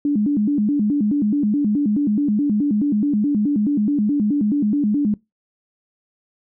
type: tone with vibrato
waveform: sine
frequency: 246.4 Hz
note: B3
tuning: 4 cents flat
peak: -15 dBFS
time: 0.05-5.14 s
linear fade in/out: 2 ms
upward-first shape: square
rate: 4.7 Hz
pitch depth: 280 cents each way
effects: noise-tail reverb RT60 0.2 s tail -23 dB re dry